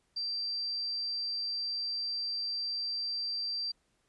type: tone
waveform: sine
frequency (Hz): 4699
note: D8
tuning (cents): 0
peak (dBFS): -32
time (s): 0.16-3.72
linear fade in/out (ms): 10
effects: pink hiss -74 dBFS RMS until 4.08 s + resampled to 24000 Hz